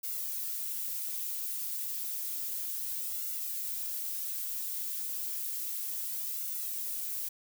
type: noise with flanger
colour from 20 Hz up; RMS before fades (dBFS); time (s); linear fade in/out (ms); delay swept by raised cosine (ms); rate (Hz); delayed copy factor
violet; -36; 0.03-7.29; 10; 1.4 to 6.2; 0.31; +0.7
effects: none

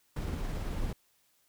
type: noise with tremolo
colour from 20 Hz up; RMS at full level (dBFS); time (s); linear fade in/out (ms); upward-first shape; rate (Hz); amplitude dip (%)
brown; -33; 0.16-0.93; 5; triangle; 18; 25
effects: white hiss -70 dBFS RMS until 1.48 s

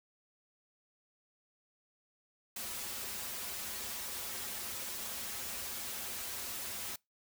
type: noise with comb filter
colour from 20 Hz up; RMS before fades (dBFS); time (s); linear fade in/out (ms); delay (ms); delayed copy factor
white; -41; 2.56-6.96; 5; 6.6; -0.8
effects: noise-tail reverb RT60 0.2 s tail -25 dB re dry

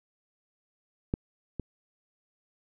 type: clicks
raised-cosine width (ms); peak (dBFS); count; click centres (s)
3; -14 / -20; 2; 1.139 / 1.597
effects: none

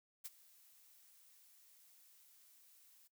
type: noise with ADSR envelope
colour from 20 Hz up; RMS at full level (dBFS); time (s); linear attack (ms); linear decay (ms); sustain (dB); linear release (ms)
blue; -45; 0.24-3.08; 17; 29; -21; 13
effects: noise-tail reverb RT60 0.1 s tail -17 dB re dry

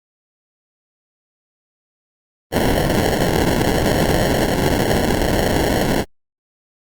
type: noise with sample-and-hold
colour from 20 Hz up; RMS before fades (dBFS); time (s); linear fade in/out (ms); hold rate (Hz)
blue; -17; 2.51-6.05; 50; 1225
effects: Opus 32 kbps

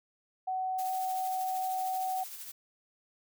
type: tone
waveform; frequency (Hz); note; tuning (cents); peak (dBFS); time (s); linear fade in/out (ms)
sine; 750; F#5; +23; -30; 0.47-2.24; 10
type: noise with tremolo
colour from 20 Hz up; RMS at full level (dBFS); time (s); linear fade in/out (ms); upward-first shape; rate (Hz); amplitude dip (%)
blue; -42; 0.78-2.52; 10; triangle; 13; 50
effects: none

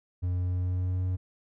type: tone with pitch glide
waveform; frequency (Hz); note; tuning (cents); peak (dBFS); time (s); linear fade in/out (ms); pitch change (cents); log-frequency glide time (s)
triangle; 89.8 to 91.85; F2 to F#2; +49 to -12; -24; 0.22-1.17; 20; +39; 0.41-1.03
effects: none

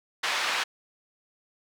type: band-pass noise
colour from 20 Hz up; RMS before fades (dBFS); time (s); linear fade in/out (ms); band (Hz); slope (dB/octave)
pink; -28; 0.23-0.64; 10; 1100 to 4100; 12
effects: none

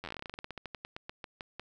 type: slowing click train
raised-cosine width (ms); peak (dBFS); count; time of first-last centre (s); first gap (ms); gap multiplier
0.3; -24; 26; 0.04-1.596; 10; 1.13
effects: none

